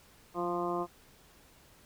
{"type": "harmonic tone with a mistuned harmonic", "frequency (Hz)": 174.61, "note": "F3", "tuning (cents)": 0, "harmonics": [1, 2, 3, 4, 5, 6, 7], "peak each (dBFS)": [-41, -34, -41, -37, -45, -37, -42], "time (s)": [0.34, 0.87], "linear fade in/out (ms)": 50, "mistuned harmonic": 1, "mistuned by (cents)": 31, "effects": ["pink hiss -60 dBFS RMS until 1.85 s"]}